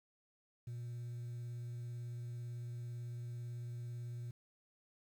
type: tone with vibrato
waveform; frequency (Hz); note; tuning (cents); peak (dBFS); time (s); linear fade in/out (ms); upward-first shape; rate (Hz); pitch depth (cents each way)
sine; 120; B2; -49; -39; 0.67-4.31; 5; sine; 18; 13
effects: tanh soft clip ceiling -41 dBFS + 11-bit